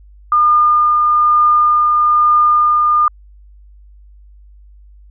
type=tone with tremolo; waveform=sine; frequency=1211 Hz; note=D#6; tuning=47 cents flat; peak=-7 dBFS; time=0.32-3.08 s; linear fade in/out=2 ms; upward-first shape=triangle; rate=1.1 Hz; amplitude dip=25%; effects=added 50 Hz sine -39 dBFS peak until 5.1 s